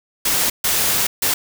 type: noise bursts at uneven times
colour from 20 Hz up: white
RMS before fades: -18 dBFS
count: 3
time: 0.25-0.5 / 0.64-1.07 / 1.22-1.34 s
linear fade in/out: 5 ms
effects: none